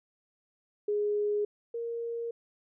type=tone pair in turn; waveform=sine; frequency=415.3 / 466.2 Hz; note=G#4 / A#4; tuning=0 / 0 cents; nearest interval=major second; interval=200 cents; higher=second; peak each=-26 / -32 dBFS; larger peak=first; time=0.88-1.45 / 1.74-2.31 s; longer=neither; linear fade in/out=5 ms; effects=none